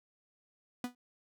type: tone with exponential decay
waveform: 45% pulse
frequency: 246.3 Hz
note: B3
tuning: 5 cents flat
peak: -31 dBFS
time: 0.84-0.95 s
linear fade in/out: 2 ms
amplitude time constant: 23 ms
effects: none